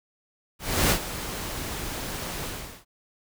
pink noise with ADSR envelope, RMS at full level -20 dBFS, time 0.59-2.85 s, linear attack 310 ms, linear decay 84 ms, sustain -13 dB, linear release 400 ms, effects none

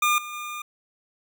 25% pulse tone with level steps, 1208 Hz, D6, 48 cents sharp, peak -15 / -30 / -28 dBFS, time 0.02-0.62 s, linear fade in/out 5 ms, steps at 0.18 / 0.33 s, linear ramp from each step 2 ms, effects none

